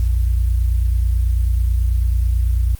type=tone pair together; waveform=sine; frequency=58.53 / 87.7 Hz; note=A#1 / F2; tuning=+8 / +8 cents; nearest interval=perfect fifth; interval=700 cents; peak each=-14 / -22 dBFS; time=0-2.75 s; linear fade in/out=0 ms; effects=white hiss -45 dBFS RMS until 2.79 s + Opus 48 kbps